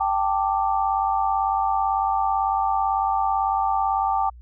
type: chord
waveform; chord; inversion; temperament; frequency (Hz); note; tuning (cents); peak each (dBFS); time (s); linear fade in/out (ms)
sine; G suspended second; none; just; 784 / 882 / 1176; G5 / A5 / D6; 0 / +4 / +2; -22 / -24 / -26; 0-4.3; 10
effects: added 60 Hz sine -41 dBFS peak until 4.41 s